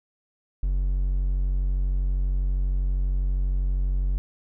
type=tone; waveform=triangle; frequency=46.25 Hz; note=F#1; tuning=in tune; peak=-19 dBFS; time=0.63-4.18 s; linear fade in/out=0 ms; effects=none